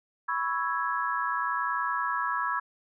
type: chord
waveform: sine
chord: C# minor seventh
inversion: third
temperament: equal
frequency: 987.8 / 1108.7 / 1318.5 / 1661.2 Hz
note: B5 / C#6 / E6 / G#6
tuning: 0 / 0 / 0 / 0 cents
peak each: -32 dBFS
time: 0.28-2.6 s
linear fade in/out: 10 ms
effects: none